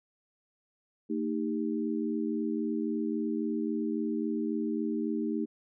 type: tone cluster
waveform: sine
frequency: 226.2 / 309.9 / 397.1 Hz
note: A3 / D#4 / G4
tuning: +48 / -7 / +22 cents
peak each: -32 / -32 / -36 dBFS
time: 1.09-5.46 s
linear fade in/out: 20 ms
effects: none